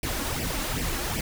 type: noise with flanger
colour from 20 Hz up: pink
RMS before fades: -29 dBFS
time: 0.03-1.21 s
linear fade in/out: 2 ms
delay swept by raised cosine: 0.37 to 3.67 ms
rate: 2.6 Hz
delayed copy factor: +0.7
effects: none